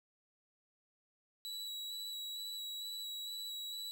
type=tone with vibrato; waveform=40% pulse; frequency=3913 Hz; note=B7; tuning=17 cents flat; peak=-40 dBFS; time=1.45-3.91 s; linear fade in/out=0 ms; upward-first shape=square; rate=2.2 Hz; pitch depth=10 cents each way; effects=none